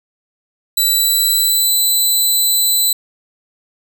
10% pulse tone with pitch glide, 3964 to 4003 Hz, B7 to B7, +6 to +23 cents, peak -5 dBFS, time 0.77-2.93 s, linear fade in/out 5 ms, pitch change +17 cents, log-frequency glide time 0.91-1.71 s, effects none

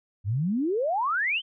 sine exponential sweep, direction up, 91 to 3200 Hz, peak -23 dBFS, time 0.24-1.42 s, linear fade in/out 50 ms, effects none

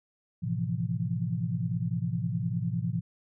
sine chord, F major seventh, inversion first, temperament equal with one note detuned, 110 / 128.57 / 164.81 / 174.61 Hz, A2 / C3 / E3 / F3, 0 / -30 / 0 / 0 cents, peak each -33 dBFS, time 0.42-3.01 s, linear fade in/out 20 ms, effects none

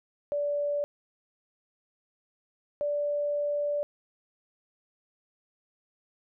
sine tone pair in turn, 580 / 583.4 Hz, D5 / D5, -22 / -12 cents, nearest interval unison, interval 10 cents, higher second, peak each -26 dBFS, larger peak neither, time 0.32-0.84 / 2.81-3.83 s, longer second, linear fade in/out 0 ms, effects none

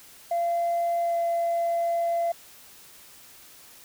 sine tone with pitch glide, 686 to 680.9 Hz, F5 to F5, -31 to -44 cents, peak -21 dBFS, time 0.31-2.32 s, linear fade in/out 5 ms, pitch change -13 cents, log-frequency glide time 1.02-1.17 s, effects tanh soft clip ceiling -20 dBFS + white hiss -50 dBFS RMS until 3.84 s

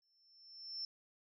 sine tone with exponential growth, 5360 Hz, E8, 28 cents sharp, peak -38 dBFS, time 0.02-0.85 s, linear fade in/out 2 ms, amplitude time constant 180 ms, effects none

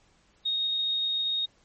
sine tone, 3727 Hz, A#7, 1 cent flat, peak -25 dBFS, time 0.45-1.46 s, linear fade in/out 10 ms, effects pink hiss -64 dBFS RMS until 1.64 s + MP3 32 kbps

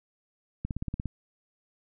click train, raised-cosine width 5 ms, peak -19 dBFS, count 8, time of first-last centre 0.65-1.057 s, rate 17.2 Hz, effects none

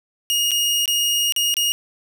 sawtooth tone with dropouts, 2863 Hz, F7, 42 cents sharp, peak -14 dBFS, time 0.3-1.72 s, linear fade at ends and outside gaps 0 ms, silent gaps 0.509-0.516 / 0.857-0.878 / 1.323-1.363 / 1.541-1.568 s, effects none

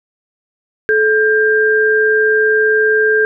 sine tone pair together, 432.5 / 1593.8 Hz, A4 / G6, -30 / +28 cents, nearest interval octave + major seventh, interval 2258 cents, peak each -12 dBFS, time 0.89-3.25 s, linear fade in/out 0 ms, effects none

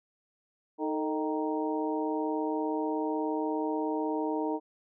harmonic tone with a mistuned harmonic, 155.56 Hz, D#3, in tune, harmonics 2 / 3 / 4 / 5 / 6, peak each -31 / -34 / -38 / -39 / -36 dBFS, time 0.78-4.6 s, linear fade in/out 50 ms, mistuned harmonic 3, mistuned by -72 cents, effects none

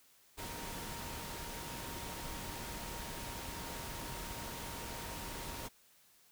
sine tone in noise, 932.3 Hz, A#5, in tune, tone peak -51 dBFS, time 0.37-5.69 s, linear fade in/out 20 ms, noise pink, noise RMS -44 dBFS, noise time 0.37-5.69 s, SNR -10 dB, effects white hiss -66 dBFS RMS until 6.31 s

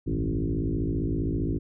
sine tone with frequency modulation, 103.83 Hz, G#2, in tune, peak -24 dBFS, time 0.06-1.59 s, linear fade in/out 20 ms, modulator 55.2 Hz, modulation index 4.7, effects none

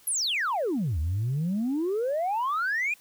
sine exponential two-way sweep, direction down then up, 11840 to 73.42 to 2508 Hz, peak -23 dBFS, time 0.07-2.94 s, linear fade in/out 5 ms, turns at 0.99 s, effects tanh soft clip ceiling -22 dBFS + white hiss -57 dBFS RMS until 3 s

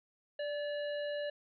harmonic tone with a mistuned harmonic, 575 Hz, D5, 37 cents flat, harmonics 1 / 3 / 5 / 7, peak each -35 / -45 / -49 / -52 dBFS, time 0.39-1.3 s, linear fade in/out 5 ms, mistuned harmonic 1, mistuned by +32 cents, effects none

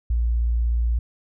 sine tone, 58.27 Hz, A#1, in tune, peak -18 dBFS, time 0.1-0.99 s, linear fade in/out 5 ms, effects none

